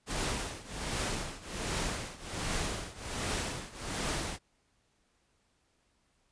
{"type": "noise with tremolo", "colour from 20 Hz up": "pink", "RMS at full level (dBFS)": -32, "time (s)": [0.06, 4.39], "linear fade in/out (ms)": 50, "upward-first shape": "triangle", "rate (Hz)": 1.3, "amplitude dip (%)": 90, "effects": ["pink hiss -73 dBFS RMS until 6.31 s", "resampled to 22050 Hz"]}